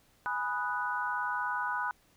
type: chord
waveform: sine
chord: G# minor seventh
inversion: none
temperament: equal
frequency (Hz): 830.6 / 987.8 / 1244.5 / 1480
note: G#5 / B5 / D#6 / F#6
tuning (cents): 0 / 0 / 0 / 0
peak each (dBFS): -39 / -34 / -38 / -34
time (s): 0.26-1.91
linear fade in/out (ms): 0
effects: pink hiss -66 dBFS RMS until 2.16 s